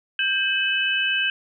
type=tone cluster; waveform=sine; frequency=1581 / 2578 / 2994 Hz; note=G6 / E7 / F#7; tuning=+14 / -39 / +20 cents; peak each=-24 dBFS; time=0.19-1.3 s; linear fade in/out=2 ms; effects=none